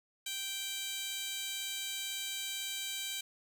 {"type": "tone with high-pass filter", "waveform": "15% pulse", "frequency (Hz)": 782, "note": "G5", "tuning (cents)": -4, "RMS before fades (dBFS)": -39, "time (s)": [0.26, 3.21], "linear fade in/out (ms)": 5, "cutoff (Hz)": 3900, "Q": 1.4, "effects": ["10-bit"]}